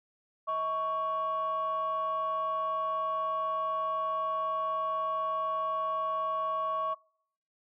sine tone pair together, 638.6 / 1114 Hz, D#5 / C#6, +45 / +8 cents, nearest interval minor seventh, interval 963 cents, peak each -34 / -28 dBFS, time 0.47-6.95 s, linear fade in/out 20 ms, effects noise-tail reverb RT60 0.7 s tail -26 dB re dry + tanh soft clip ceiling -24 dBFS

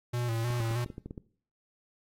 square tone with vibrato, 117.6 Hz, A#2, 16 cents sharp, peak -30 dBFS, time 0.13-0.85 s, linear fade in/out 10 ms, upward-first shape square, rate 3.2 Hz, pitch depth 52 cents each way
clicks, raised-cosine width 3 ms, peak -27 dBFS, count 9, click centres 0.504 / 0.603 / 0.711 / 0.861 / 0.902 / 0.981 / 1.06 / 1.109 / 1.178 s
effects noise-tail reverb RT60 0.5 s tail -19 dB re dry + AAC 48 kbps

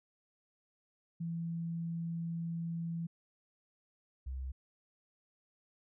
sine tone pair in turn, 167.2 / 65.44 Hz, E3 / C2, +25 / +1 cents, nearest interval octave + major third, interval 1624 cents, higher first, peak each -35 / -37 dBFS, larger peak first, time 1.2-3.07 / 4.26-4.52 s, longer first, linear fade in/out 10 ms, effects none

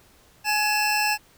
25% pulse tone pair together, 841 / 2670 Hz, G#5 / E7, +22 / +22 cents, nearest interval octave + minor sixth, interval 2000 cents, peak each -19 / -20 dBFS, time 0.44-1.18 s, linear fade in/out 50 ms, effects pink hiss -56 dBFS RMS until 1.37 s

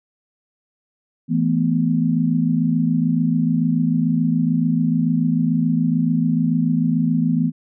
sine chord, E suspended fourth, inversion none, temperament equal, 164.81 / 220 / 246.9 Hz, E3 / A3 / B3, 0 / 0 / 0 cents, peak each -19 / -22 / -19 dBFS, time 1.28-7.52 s, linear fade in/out 50 ms, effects none

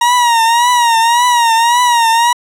40% pulse tone with vibrato, 944 Hz, A#5, 22 cents sharp, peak -7 dBFS, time 0.01-2.33 s, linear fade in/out 5 ms, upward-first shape triangle, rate 1.8 Hz, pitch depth 87 cents each way, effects low-pass 11000 Hz 12 dB/octave

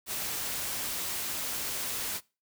white noise, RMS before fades -34 dBFS, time 0.06-2.21 s, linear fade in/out 50 ms, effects noise-tail reverb RT60 0.3 s tail -23 dB re dry

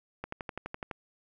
click train, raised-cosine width 0.5 ms, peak -21 dBFS, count 9, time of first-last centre 0.24-0.912 s, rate 11.9 Hz, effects none

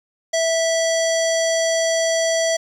square tone with low-pass filter, 656 Hz, E5, 9 cents flat, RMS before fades -19 dBFS, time 0.33-2.57 s, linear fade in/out 10 ms, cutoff 6600 Hz, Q 4.2, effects 8-bit

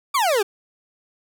40% pulse exponential sweep, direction down, 1204 to 378.7 Hz, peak -16 dBFS, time 0.14-0.43 s, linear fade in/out 10 ms, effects none

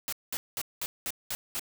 white noise bursts, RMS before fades -33 dBFS, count 7, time 0.08-1.595 s, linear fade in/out 0 ms, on 45 ms, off 200 ms, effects none

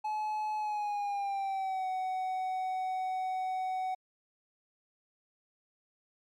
triangle tone with pitch glide, 855 to 748.6 Hz, A5 to F#5, -50 to +20 cents, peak -29 dBFS, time 0.04-3.95 s, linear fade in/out 10 ms, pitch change -230 cents, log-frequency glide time 0.57-1.88 s, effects MP3 96 kbps

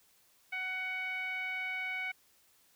10% pulse tone with low-pass filter, 746 Hz, F#5, 14 cents sharp, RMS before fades -37 dBFS, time 0.52-2.12 s, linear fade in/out 10 ms, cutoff 2100 Hz, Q 6.5, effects white hiss -67 dBFS RMS until 2.75 s

